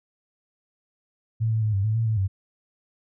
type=tone with pitch steps; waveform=sine; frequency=112.1 / 110.9 / 107.9 / 98.1 / 108.9 / 113.9 / 110.1 / 96.2 Hz; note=A2 / A2 / A2 / G2 / A2 / A#2 / A2 / G2; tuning=+33 / +14 / -33 / +2 / -17 / -40 / +2 / -32 cents; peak=-20 dBFS; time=1.4-2.28 s; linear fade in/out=20 ms; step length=110 ms; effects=none